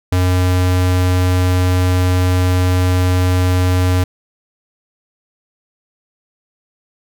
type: tone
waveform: square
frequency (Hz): 91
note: F#2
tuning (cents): -28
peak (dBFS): -12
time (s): 0.12-4.04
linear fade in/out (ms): 5
effects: none